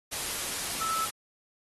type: tone in noise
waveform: sine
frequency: 1312 Hz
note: E6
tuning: 9 cents flat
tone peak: -29 dBFS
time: 0.8-1.06 s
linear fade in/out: 20 ms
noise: white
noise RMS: -33 dBFS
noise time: 0.11-1.11 s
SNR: +1 dB
effects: AAC 32 kbps